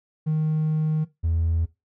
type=tone pair in turn; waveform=triangle; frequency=155.56 / 82.41 Hz; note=D#3 / E2; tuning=0 / 0 cents; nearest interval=major seventh; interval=1100 cents; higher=first; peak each=-17 dBFS; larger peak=neither; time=0.26-1.05 / 1.23-1.66 s; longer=first; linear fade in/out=20 ms; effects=noise-tail reverb RT60 0.2 s tail -18 dB re dry + tanh soft clip ceiling -15 dBFS